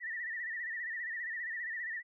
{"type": "tone with vibrato", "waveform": "sine", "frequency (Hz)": 1870, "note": "A#6", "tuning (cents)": 5, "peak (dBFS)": -36, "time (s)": [0, 2.03], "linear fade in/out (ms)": 50, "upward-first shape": "sine", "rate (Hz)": 15, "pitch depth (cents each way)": 95, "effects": []}